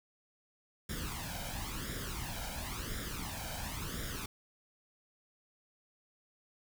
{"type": "noise with flanger", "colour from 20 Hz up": "pink", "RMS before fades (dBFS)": -40, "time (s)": [0.89, 4.26], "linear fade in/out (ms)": 5, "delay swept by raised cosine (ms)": [0.56, 1.32], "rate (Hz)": 0.96, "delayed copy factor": 0.7, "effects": []}